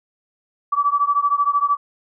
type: beating tone pair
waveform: sine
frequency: 1146 / 1159 Hz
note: D6 / D6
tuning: -43 / -23 cents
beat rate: 13 Hz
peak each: -18 / -19 dBFS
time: 0.72-1.77 s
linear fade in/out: 10 ms
effects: none

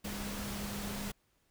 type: tone in noise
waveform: sine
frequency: 203.3 Hz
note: G#3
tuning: 37 cents flat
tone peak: -41 dBFS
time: 0.04-1.12 s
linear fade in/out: 10 ms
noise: pink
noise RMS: -41 dBFS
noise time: 0.04-1.12 s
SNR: -3 dB
effects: pink hiss -74 dBFS RMS until 1.5 s

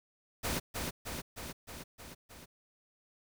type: noise with echo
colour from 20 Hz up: pink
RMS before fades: -34 dBFS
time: 0.43-0.6 s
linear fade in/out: 20 ms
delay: 310 ms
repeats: 6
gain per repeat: -3 dB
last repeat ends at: 2.46 s
effects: none

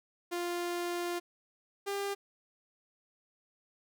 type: tone pair in turn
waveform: sawtooth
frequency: 349.2 / 399.5 Hz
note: F4 / G4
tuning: 0 / +33 cents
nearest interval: major second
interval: 233 cents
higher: second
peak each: -29 / -29 dBFS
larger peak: neither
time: 0.31-1.2 / 1.86-2.15 s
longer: first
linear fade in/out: 20 ms
effects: none

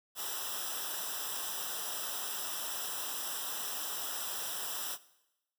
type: noise with comb filter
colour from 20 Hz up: white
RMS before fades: -38 dBFS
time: 0.15-4.98 s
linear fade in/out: 50 ms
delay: 0.45 ms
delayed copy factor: -1
effects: noise-tail reverb RT60 0.9 s tail -18 dB re dry

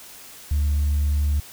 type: tone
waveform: sine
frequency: 73 Hz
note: D2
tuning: 10 cents flat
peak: -16 dBFS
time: 0.51-1.4 s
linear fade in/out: 5 ms
effects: tanh soft clip ceiling -16 dBFS + white hiss -43 dBFS RMS until 1.52 s

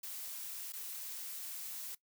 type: noise with dropouts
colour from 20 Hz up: blue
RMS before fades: -44 dBFS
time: 0.03-1.95 s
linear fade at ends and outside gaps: 5 ms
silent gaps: 0.723-0.734 s
effects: noise-tail reverb RT60 0.1 s tail -19 dB re dry

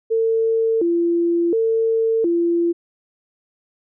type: tone with vibrato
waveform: sine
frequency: 392 Hz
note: G4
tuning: in tune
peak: -15 dBFS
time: 0.1-2.73 s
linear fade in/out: 20 ms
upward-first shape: square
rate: 0.7 Hz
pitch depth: 240 cents each way
effects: none

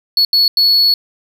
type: tone bursts at uneven times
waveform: triangle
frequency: 4394 Hz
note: C#8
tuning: 16 cents flat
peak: -7 dBFS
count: 3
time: 0.17-0.25 / 0.33-0.48 / 0.57-0.94 s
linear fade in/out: 2 ms
effects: none

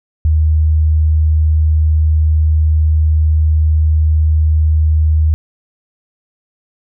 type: tone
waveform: sine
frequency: 77.78 Hz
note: D#2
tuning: in tune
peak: -8 dBFS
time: 0.25-5.34 s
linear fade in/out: 0 ms
effects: none

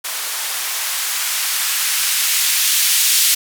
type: noise with band-pass filter sweep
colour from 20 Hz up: violet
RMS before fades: -18 dBFS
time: 0.04-3.35 s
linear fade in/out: 10 ms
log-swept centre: 730 to 2800 Hz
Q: 0.78
effects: none

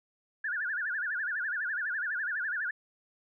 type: tone with vibrato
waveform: sine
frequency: 1589 Hz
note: G6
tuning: 23 cents sharp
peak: -30 dBFS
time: 0.44-2.71 s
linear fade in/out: 5 ms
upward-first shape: sine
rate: 12 Hz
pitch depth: 200 cents each way
effects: none

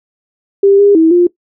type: tone with pitch steps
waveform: sine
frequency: 396.6 / 404.9 / 323.5 / 351.4 Hz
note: G4 / G#4 / E4 / F4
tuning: +20 / -44 / -32 / +11 cents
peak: -4 dBFS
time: 0.63-1.27 s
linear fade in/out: 5 ms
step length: 160 ms
effects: noise-tail reverb RT60 0.1 s tail -19 dB re dry

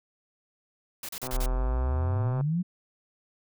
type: noise bursts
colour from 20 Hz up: white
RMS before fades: -37 dBFS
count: 5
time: 1.03-1.46 s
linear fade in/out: 2 ms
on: 58 ms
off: 35 ms
type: click train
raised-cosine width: 1 ms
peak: -23 dBFS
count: 152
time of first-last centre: 1.23-2.41 s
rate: 128 Hz
type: exponential sweep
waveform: sine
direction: up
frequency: 32.7 to 186.2 Hz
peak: -24 dBFS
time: 1.32-2.63 s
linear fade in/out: 20 ms
effects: none

